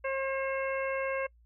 harmonic tone, 537 Hz, C5, 45 cents sharp, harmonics 1 / 2 / 3 / 4 / 5, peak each -31 / -38 / -39 / -39 / -43 dBFS, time 0.04-1.27 s, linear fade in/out 10 ms, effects noise-tail reverb RT60 0.1 s tail -26 dB re dry + added 58 Hz sine -58 dBFS peak until 1.45 s

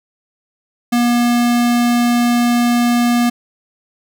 square tone, 239.8 Hz, A#3, 49 cents sharp, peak -12 dBFS, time 0.92-3.3 s, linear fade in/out 10 ms, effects none

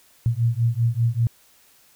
sine beating tone pair, 114.3 / 119.4 Hz, A#2 / A#2, -34 / +42 cents, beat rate 5.1 Hz, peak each -21 dBFS, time 0.26-1.27 s, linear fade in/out 0 ms, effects white hiss -56 dBFS RMS until 1.95 s

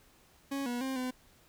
40% pulse tone with pitch steps, 276.1 / 242.5 / 264.8 / 253.9 Hz, C#4 / B3 / C4 / B3, -7 / -31 / +21 / +48 cents, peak -32 dBFS, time 0.51-1.11 s, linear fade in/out 10 ms, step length 150 ms, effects pink hiss -63 dBFS RMS until 1.48 s

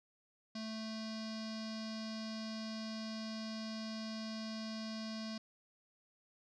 square tone with low-pass filter, 220 Hz, A3, in tune, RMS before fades -43 dBFS, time 0.55-5.38 s, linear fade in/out 5 ms, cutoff 4900 Hz, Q 6.4, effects none

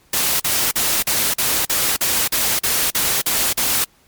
white noise bursts, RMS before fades -18 dBFS, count 12, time 0.13-3.843 s, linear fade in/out 5 ms, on 270 ms, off 43 ms, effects pink hiss -55 dBFS RMS until 4.07 s + MP3 96 kbps

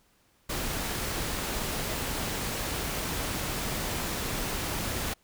pink noise, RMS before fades -32 dBFS, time 0.49-5.14 s, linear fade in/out 10 ms, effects pink hiss -66 dBFS RMS until 5.23 s

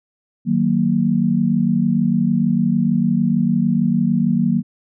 sine chord, D# minor, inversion none, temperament just, 155.56 / 186.68 / 233.3 Hz, D#3 / F#3 / A#3, 0 / +16 / +2 cents, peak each -21 / -18 / -17 dBFS, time 0.45-4.63 s, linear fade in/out 50 ms, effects none

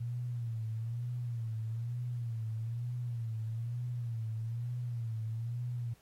sine tone with vibrato, 116.54 Hz, A#2, in tune, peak -34 dBFS, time 0-5.94 s, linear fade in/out 10 ms, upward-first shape sine, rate 1.1 Hz, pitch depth 85 cents each way, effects pink hiss -67 dBFS RMS until 6.01 s + AAC 48 kbps

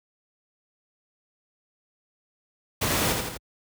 pink noise with echo, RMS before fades -25 dBFS, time 2.81-3.13 s, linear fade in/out 10 ms, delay 82 ms, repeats 3, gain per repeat -4 dB, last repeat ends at 3.376 s, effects high-pass 60 Hz 12 dB/octave

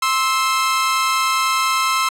sawtooth tone pair together, 1054 / 1310 Hz, C6 / E6, +12 / -11 cents, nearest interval major third, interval 377 cents, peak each -15 dBFS, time 0.02-2.09 s, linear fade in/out 5 ms, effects low-pass 12000 Hz 12 dB/octave

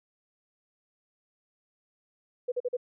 sine tone bursts, 493.9 Hz, B4, in tune, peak -26 dBFS, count 4, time 2.48-2.769 s, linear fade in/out 10 ms, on 40 ms, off 43 ms, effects none

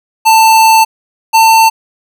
square tone pair in turn, 889 / 895.2 Hz, A5 / A5, +18 / +30 cents, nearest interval unison, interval 12 cents, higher second, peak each -4 dBFS, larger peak neither, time 0.25-0.85 / 1.33-1.7 s, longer first, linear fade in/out 20 ms, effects none

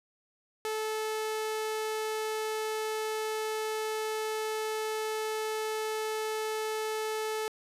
sawtooth tone, 435 Hz, A4, 20 cents flat, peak -27 dBFS, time 0.65-7.48 s, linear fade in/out 0 ms, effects resampled to 32000 Hz + 11-bit

